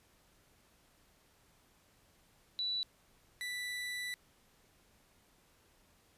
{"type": "tone pair in turn", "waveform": ["sine", "30% pulse"], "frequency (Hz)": [3951, 1975.5], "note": ["B7", "B6"], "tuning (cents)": [0, 0], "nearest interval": "octave", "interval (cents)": 1200, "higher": "first", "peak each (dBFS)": [-33, -35], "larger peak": "first", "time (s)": [[2.59, 2.83], [3.41, 4.14]], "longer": "second", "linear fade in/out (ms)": 0, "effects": ["pink hiss -68 dBFS RMS until 6.17 s", "resampled to 32000 Hz"]}